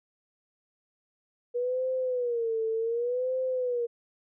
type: tone with vibrato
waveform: sine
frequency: 480 Hz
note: B4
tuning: 49 cents flat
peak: -26 dBFS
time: 1.54-3.87 s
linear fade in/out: 20 ms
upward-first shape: sine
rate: 0.67 Hz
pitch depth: 130 cents each way
effects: none